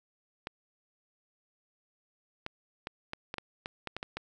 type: clicks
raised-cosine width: 0.3 ms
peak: -20 dBFS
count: 11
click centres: 0.471 / 2.464 / 2.871 / 3.134 / 3.341 / 3.383 / 3.659 / 3.873 / 3.966 / 4.029 / 4.17 s
effects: none

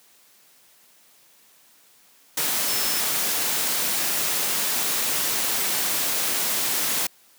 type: tone in noise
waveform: sine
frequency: 5274 Hz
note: E8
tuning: in tune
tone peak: -30 dBFS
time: 2.68-3 s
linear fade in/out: 5 ms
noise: white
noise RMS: -24 dBFS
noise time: 2.37-7.07 s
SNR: -9 dB
effects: white hiss -56 dBFS RMS until 7.38 s + high-pass 150 Hz 12 dB/octave

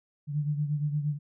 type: beating tone pair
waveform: sine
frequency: 146.83 / 155.43 Hz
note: D3 / D#3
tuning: 0 / -1 cents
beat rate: 8.6 Hz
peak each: -27 / -34 dBFS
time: 0.27-1.19 s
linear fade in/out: 50 ms
effects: none

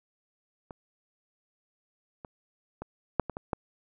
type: clicks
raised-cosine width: 1 ms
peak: -27 / -27 / -23 / -8 / -20 / -22 / -14 dBFS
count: 7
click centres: 0.708 / 2.248 / 2.82 / 3.197 / 3.297 / 3.369 / 3.532 s
effects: none

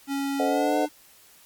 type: tone with pitch glide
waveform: square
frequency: 277.2 to 298.8 Hz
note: C#4 to D4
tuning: 0 to +30 cents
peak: -26 dBFS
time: 0.07-0.89 s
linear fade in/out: 50 ms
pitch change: +130 cents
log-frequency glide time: 0.44-0.77 s
type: chord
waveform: sine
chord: A diminished seventh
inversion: none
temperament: equal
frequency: 440 / 523.3 / 622.3 / 740 Hz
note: A4 / C5 / Eb5 / Gb5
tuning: 0 / 0 / 0 / 0 cents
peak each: -29 / -28 / -28 / -26 dBFS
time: 0.39-0.86 s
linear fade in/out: 10 ms
effects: white hiss -54 dBFS RMS until 1.45 s + MP3 96 kbps

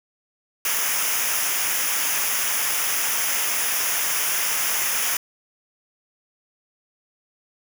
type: noise with comb filter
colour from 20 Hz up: white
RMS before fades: -23 dBFS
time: 0.65-5.17 s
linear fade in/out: 2 ms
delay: 0.24 ms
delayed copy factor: -0.75
effects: none

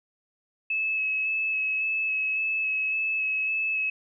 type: tone with vibrato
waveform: sine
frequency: 2590 Hz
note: E7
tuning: 31 cents flat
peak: -24 dBFS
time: 0.7-3.9 s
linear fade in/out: 5 ms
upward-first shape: square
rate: 1.8 Hz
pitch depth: 11 cents each way
effects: none

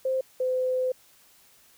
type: tone pair in turn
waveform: sine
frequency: 523.3 / 511.1 Hz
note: C5 / C5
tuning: 0 / -41 cents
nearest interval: unison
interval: 41 cents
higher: first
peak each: -23 dBFS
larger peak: neither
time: 0.05-0.21 / 0.4-0.92 s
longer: second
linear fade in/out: 5 ms
effects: white hiss -58 dBFS RMS until 1.77 s

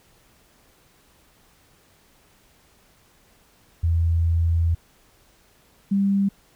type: tone pair in turn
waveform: sine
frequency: 83.4 / 197.84 Hz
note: E2 / G3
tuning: +21 / +16 cents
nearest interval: octave + minor third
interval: 1495 cents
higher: second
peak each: -17 dBFS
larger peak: neither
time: 3.83-4.75 / 5.91-6.29 s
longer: first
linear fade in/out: 10 ms
effects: pink hiss -58 dBFS RMS until 6.55 s

